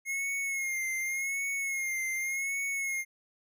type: tone with vibrato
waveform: square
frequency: 2152 Hz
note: C7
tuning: 48 cents sharp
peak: -31 dBFS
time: 0.05-3.05 s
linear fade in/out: 50 ms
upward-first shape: sine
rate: 0.87 Hz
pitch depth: 53 cents each way
effects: none